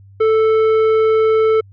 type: tone with tanh clipping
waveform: triangle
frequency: 440 Hz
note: A4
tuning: in tune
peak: -12 dBFS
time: 0.2-1.61 s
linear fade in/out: 10 ms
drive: 14 dB
effects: added 98 Hz sine -40 dBFS peak until 1.72 s